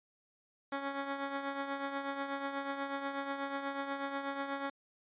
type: tone with tremolo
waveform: 10% pulse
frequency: 277.1 Hz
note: C#4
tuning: 1 cent flat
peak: -25 dBFS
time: 0.72-4.7 s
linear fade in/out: 5 ms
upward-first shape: triangle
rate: 8.2 Hz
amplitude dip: 60%
effects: resampled to 8000 Hz